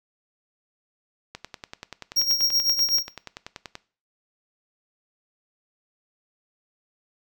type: click train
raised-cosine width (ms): 0.2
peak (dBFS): -18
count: 26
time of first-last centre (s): 1.35-3.754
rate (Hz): 10.4
type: tone with tremolo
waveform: square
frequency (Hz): 5588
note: F8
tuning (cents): 0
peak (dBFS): -17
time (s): 2.16-3.03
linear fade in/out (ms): 10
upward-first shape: triangle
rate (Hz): 7.9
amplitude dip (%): 75
effects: noise-tail reverb RT60 0.4 s tail -19 dB re dry